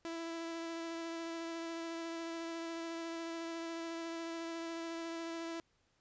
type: tone with vibrato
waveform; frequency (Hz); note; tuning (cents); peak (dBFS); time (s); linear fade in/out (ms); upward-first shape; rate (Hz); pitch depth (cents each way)
sawtooth; 331.7; E4; +11; -36; 0.05-5.6; 0; sine; 14; 12
effects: pink hiss -75 dBFS RMS until 6 s + resampled to 16000 Hz